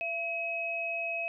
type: tone pair together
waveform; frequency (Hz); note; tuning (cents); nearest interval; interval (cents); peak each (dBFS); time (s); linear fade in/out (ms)
sine; 674 / 2550; E5 / D#7; +38 / +42; octave + major seventh; 2304; -36 / -32; 0.01-1.28; 0
effects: none